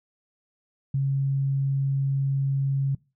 sine tone, 137 Hz, C#3, 20 cents flat, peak -21 dBFS, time 0.94-2.95 s, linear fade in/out 5 ms, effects noise-tail reverb RT60 0.3 s tail -23 dB re dry

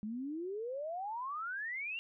sine exponential sweep, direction up, 205 to 2822 Hz, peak -37 dBFS, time 0.03-1.99 s, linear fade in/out 0 ms, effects none

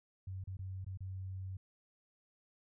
sine tone with dropouts, 94.5 Hz, F#2, 37 cents sharp, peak -40 dBFS, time 0.27-1.57 s, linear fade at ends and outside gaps 5 ms, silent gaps 0.44-0.473 / 0.57-0.59 / 0.846-0.864 / 0.974-1.005 s, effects none

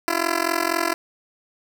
10% pulse tone with amplitude modulation, 337.7 Hz, E4, 42 cents sharp, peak -8 dBFS, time 0.08-0.94 s, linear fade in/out 0 ms, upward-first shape sine, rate 44.1 Hz, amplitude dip 95%, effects none

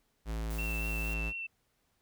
square tone, 55 Hz, A1, in tune, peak -34 dBFS, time 0.25-1.33 s, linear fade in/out 50 ms
blue noise, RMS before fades -48 dBFS, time 0.5-1.14 s, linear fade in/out 5 ms
sine tone with vibrato, 2690 Hz, E7, 34 cents sharp, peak -36 dBFS, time 0.58-1.47 s, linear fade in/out 10 ms, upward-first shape triangle, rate 4.2 Hz, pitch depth 25 cents each way
effects pink hiss -75 dBFS RMS until 2.01 s

